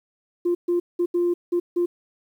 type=tone bursts at uneven times; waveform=sine; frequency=349.2 Hz; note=F4; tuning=in tune; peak=-17 dBFS; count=6; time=0.45-0.55 / 0.68-0.8 / 0.99-1.06 / 1.14-1.34 / 1.52-1.6 / 1.76-1.86 s; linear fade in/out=10 ms; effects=tanh soft clip ceiling -15 dBFS + 9-bit